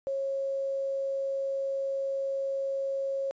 sine tone with quantisation, 545 Hz, C#5, 29 cents flat, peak -28 dBFS, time 0.07-3.31 s, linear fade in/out 0 ms, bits 9, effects resampled to 16000 Hz

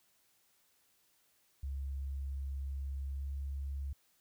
sine tone with pitch glide, 68.4 to 69.23 Hz, C#2 to C#2, -23 to -2 cents, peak -36 dBFS, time 1.63-3.93 s, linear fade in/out 5 ms, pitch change +21 cents, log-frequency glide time 3.14-3.23 s, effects white hiss -72 dBFS RMS until 4.2 s

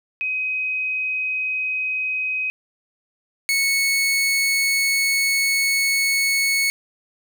sine / sawtooth tone pair in turn, 2522 / 2206 Hz, D#7 / C#7, +23 / -9 cents, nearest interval major second, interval 232 cents, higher first, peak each -21 / -14 dBFS, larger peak second, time 0.21-2.5 / 3.49-6.7 s, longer second, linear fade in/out 0 ms, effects none

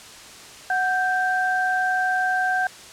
sine tone pair together, 740 / 1568 Hz, F#5 / G6, 0 / 0 cents, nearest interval octave + minor second, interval 1300 cents, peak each -22 dBFS, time 0.7-2.67 s, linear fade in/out 2 ms, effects white hiss -42 dBFS RMS until 2.92 s + low-pass 8000 Hz 12 dB/octave

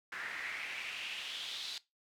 pink noise with band-pass filter sweep, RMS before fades -42 dBFS, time 0.12-1.78 s, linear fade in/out 2 ms, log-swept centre 1700 to 4000 Hz, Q 3.9, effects noise-tail reverb RT60 0.2 s tail -19 dB re dry

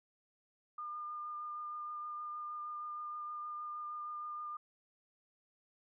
sine tone with vibrato, 1208 Hz, D6, 48 cents sharp, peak -40 dBFS, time 0.78-4.57 s, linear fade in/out 5 ms, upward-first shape triangle, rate 6.4 Hz, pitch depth 14 cents each way, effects none

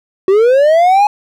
triangle linear sweep, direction up, 370 to 844 Hz, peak -4 dBFS, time 0.28-1.07 s, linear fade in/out 2 ms, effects none

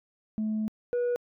sine tone pair in turn, 216.3 / 485.6 Hz, A3 / B4, -29 / -29 cents, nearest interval octave + major second, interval 1400 cents, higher second, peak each -25 / -22 dBFS, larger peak second, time 0.38-0.68 / 0.93-1.16 s, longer first, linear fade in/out 0 ms, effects tanh soft clip ceiling -24 dBFS

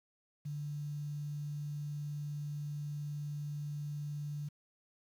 sine tone with quantisation, 146.83 Hz, D3, in tune, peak -37 dBFS, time 0.45-4.49 s, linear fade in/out 10 ms, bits 10, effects none

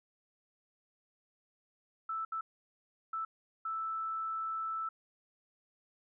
sine tone bursts at uneven times, 1318.5 Hz, E6, in tune, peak -34 dBFS, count 4, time 2.09-2.25 / 2.32-2.41 / 3.13-3.25 / 3.65-4.89 s, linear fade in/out 5 ms, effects none

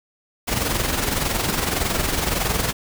pink noise with amplitude modulation, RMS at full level -20 dBFS, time 0.47-2.73 s, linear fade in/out 20 ms, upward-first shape sine, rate 21.7 Hz, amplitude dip 55%, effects none

